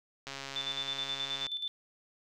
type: click train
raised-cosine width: 0.2 ms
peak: -23 dBFS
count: 165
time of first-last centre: 0.27-1.467 s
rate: 137 Hz
type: tone with tremolo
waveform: sine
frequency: 3530 Hz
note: A7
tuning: 5 cents sharp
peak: -32 dBFS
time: 0.56-1.68 s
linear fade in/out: 0 ms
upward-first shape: square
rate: 9.4 Hz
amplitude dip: 60%
effects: none